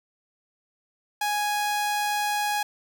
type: tone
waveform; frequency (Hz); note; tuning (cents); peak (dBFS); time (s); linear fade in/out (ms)
sawtooth; 830.6; G#5; 0; -20; 1.21-2.63; 5
effects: 10-bit